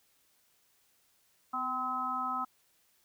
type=harmonic tone with a mistuned harmonic; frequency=256.8 Hz; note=C4; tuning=32 cents flat; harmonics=1 / 3 / 4 / 5; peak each=-43 / -39 / -38 / -33 dBFS; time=1.53-2.45 s; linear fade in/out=10 ms; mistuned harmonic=1; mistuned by=-28 cents; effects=white hiss -70 dBFS RMS until 3.04 s